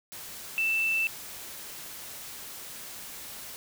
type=tone in noise; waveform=sine; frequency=2658 Hz; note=E7; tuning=14 cents sharp; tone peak=-24 dBFS; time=0.58-1.07 s; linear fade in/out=0 ms; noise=white; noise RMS=-42 dBFS; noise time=0.12-3.56 s; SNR=+15 dB; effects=none